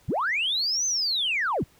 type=linear two-way sweep; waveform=sine; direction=up then down; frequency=49 to 6272 to 49 Hz; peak=-22 dBFS; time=0.08-1.64 s; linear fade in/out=10 ms; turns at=0.86 s; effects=tanh soft clip ceiling -18 dBFS + pink hiss -59 dBFS RMS until 1.79 s